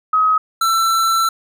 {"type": "tone pair in turn", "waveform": ["sine", "square"], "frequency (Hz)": [1269, 1338.2], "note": ["D#6", "E6"], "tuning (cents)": [34, 26], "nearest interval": "minor second", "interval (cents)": 92, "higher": "second", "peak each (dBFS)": [-11, -14], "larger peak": "first", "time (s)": [[0.13, 0.38], [0.61, 1.29]], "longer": "second", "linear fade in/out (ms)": 5, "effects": []}